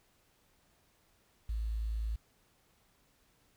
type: tone with quantisation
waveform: sine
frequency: 54.9 Hz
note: A1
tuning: 3 cents flat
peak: -32 dBFS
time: 1.49-2.16 s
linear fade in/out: 5 ms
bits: 10
effects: pink hiss -70 dBFS RMS until 3.56 s